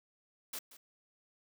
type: noise with echo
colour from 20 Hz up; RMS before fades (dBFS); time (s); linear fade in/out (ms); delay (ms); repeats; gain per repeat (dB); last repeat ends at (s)
white; -41; 0.53-0.59; 5; 180; 1; -15; 0.77
effects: high-pass 200 Hz 12 dB/octave